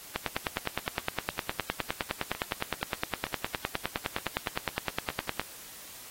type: two click trains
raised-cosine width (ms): 0.3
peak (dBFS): -21 / -12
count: 4 / 52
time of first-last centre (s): 2.35-5.102 / 0.16-5.396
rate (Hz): 1.09 / 9.74
effects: white hiss -47 dBFS RMS until 6.1 s + AAC 48 kbps